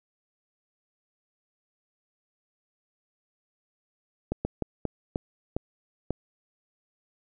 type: slowing click train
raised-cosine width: 2 ms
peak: -14 dBFS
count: 7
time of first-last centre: 4.32-6.106 s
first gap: 130 ms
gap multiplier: 1.33
effects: none